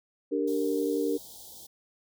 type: chord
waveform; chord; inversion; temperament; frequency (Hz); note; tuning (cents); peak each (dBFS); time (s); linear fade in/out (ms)
sine; G minor; second; equal with one note detuned; 293.7 / 392 / 463.2; D4 / G4 / Bb4; 0 / 0 / -11; -29 / -31 / -29; 0.31-1.18; 20
type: band-stop noise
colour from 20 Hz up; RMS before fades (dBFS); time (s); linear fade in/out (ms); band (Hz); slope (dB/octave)
white; -47; 0.47-1.67; 10; 920 to 3200; 96
effects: none